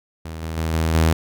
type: tone with level steps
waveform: sawtooth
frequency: 80.6 Hz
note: E2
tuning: 38 cents flat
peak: -26 / -22 / -17 / -14 / -10 dBFS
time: 0.25-1.13 s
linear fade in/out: 5 ms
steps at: 0.42 / 0.57 / 0.73 / 0.94 s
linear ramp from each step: 5 ms
effects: none